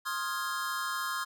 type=chord; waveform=square; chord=F minor seventh; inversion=second; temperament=equal with one note detuned; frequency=1057.4 / 1244.5 / 1396.9 / 1661.2 Hz; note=C6 / Eb6 / F6 / Ab6; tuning=+18 / 0 / 0 / 0 cents; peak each=-37 / -39 / -38 / -39 dBFS; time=0.05-1.25 s; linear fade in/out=20 ms; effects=none